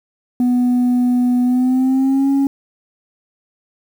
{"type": "tone with pitch glide", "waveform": "sine", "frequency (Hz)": [246.9, 275.5], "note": ["B3", "C#4"], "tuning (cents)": [0, -11], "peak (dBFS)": -9, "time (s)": [0.4, 2.47], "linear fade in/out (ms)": 2, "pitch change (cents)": 189, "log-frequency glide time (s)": [1.43, 2.3], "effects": ["tanh soft clip ceiling -11 dBFS", "7-bit"]}